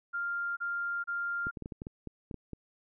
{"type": "tone bursts", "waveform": "sine", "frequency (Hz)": 1396.9, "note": "F6", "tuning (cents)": 0, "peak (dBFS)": -31, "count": 3, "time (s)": [0.13, 1.512], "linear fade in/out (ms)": 20, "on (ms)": 440, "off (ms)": 31}
{"type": "clicks", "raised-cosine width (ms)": 3, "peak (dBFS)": -27, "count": 11, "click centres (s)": [1.469, 1.572, 1.623, 1.659, 1.722, 1.819, 1.869, 2.073, 2.312, 2.343, 2.533]}
{"effects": []}